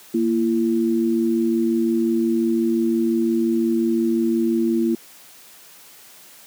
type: tone pair together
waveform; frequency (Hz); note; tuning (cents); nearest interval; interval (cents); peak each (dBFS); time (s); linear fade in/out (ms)
sine; 231.6 / 337.3; A#3 / E4; -11 / +40; perfect fifth; 651; -19; 0.14-4.95; 5
effects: white hiss -46 dBFS RMS until 6.46 s + high-pass 150 Hz 12 dB/octave